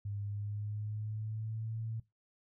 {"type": "tone with pitch glide", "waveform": "sine", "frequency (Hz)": [101.7, 112.19], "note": ["G#2", "A2"], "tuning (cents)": [-36, 34], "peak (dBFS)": -36, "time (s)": [0.05, 2], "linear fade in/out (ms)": 5, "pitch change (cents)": 170, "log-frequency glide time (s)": [0.23, 1.77], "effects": ["noise-tail reverb RT60 0.2 s tail -19 dB re dry"]}